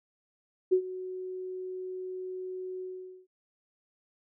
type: tone with ADSR envelope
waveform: sine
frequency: 370.4 Hz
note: F#4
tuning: 2 cents sharp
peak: -18 dBFS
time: 0.71-3.27 s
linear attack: 19 ms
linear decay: 82 ms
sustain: -17 dB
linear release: 460 ms
effects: none